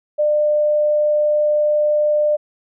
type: tone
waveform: sine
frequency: 599 Hz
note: D5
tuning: 34 cents sharp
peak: -13 dBFS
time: 0.18-2.37 s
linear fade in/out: 20 ms
effects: none